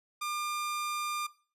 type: tone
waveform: sawtooth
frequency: 1200 Hz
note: D6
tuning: 37 cents sharp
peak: -29 dBFS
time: 0.21-1.27 s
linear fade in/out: 10 ms
effects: noise-tail reverb RT60 0.4 s tail -18 dB re dry + resampled to 32000 Hz